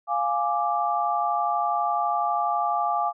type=chord; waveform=sine; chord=D diminished; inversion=first; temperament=equal; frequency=698.5 / 830.6 / 1174.7 Hz; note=F5 / Ab5 / D6; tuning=0 / 0 / 0 cents; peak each=-26 dBFS; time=0.07-3.13 s; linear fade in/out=50 ms; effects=none